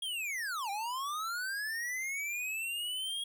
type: linear two-way sweep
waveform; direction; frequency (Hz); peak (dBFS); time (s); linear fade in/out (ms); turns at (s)
square; down then up; 3296 to 776 to 3296; -35; 0.02-3.24; 5; 0.7
effects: none